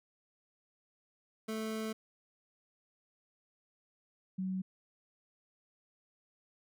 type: tone pair in turn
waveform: 25% pulse / sine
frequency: 219.6 / 187.79 Hz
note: A3 / F#3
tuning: -3 / +26 cents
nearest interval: minor third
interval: 271 cents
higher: first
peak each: -32 / -33 dBFS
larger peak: first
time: 1.48-1.93 / 4.38-4.62 s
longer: first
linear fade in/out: 10 ms
effects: none